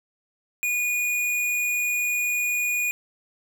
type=tone; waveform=square; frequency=2452 Hz; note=D#7; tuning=26 cents flat; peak=-23 dBFS; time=0.63-2.91 s; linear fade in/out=0 ms; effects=none